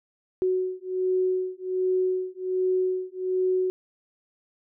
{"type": "beating tone pair", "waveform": "sine", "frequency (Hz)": [370, 371.3], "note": ["F#4", "F#4"], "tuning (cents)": [0, 6], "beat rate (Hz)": 1.3, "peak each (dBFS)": -26, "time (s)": [0.42, 3.7], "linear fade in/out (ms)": 0, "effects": []}